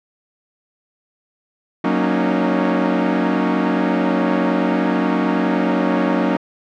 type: chord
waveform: sawtooth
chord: D# minor seventh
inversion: first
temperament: equal with one note detuned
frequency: 185 / 233.1 / 277.2 / 306.7 Hz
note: F#3 / A#3 / C#4 / D#4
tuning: 0 / 0 / 0 / -25 cents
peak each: -17 dBFS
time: 1.84-6.37 s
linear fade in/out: 5 ms
effects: low-pass 2000 Hz 12 dB/octave